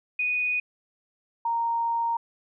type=tone pair in turn; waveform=sine; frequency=2479 / 928.6 Hz; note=D#7 / A#5; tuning=-7 / -7 cents; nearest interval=octave + perfect fourth; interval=1700 cents; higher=first; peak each=-23 dBFS; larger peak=neither; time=0.19-0.6 / 1.45-2.17 s; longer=second; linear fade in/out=5 ms; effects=none